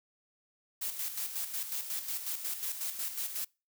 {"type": "noise with tremolo", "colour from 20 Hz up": "blue", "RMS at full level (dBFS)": -35, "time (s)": [0.81, 3.45], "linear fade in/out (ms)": 10, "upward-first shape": "square", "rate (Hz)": 5.5, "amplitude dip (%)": 55, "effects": ["noise-tail reverb RT60 0.3 s tail -26 dB re dry"]}